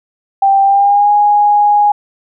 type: tone with pitch glide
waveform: sine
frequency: 786 to 827 Hz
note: G5 to G#5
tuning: +4 to -8 cents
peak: -6 dBFS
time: 0.42-1.92 s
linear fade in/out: 5 ms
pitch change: +88 cents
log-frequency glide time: 0.63-1.11 s
effects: none